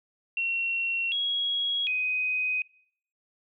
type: tone with pitch steps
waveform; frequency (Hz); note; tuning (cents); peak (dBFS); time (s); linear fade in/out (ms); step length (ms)
sine; 2729 / 3313 / 2507; F7 / G#7 / D#7; -41 / -5 / +12; -25; 0.37-2.62; 2; 750
effects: noise-tail reverb RT60 0.6 s tail -23 dB re dry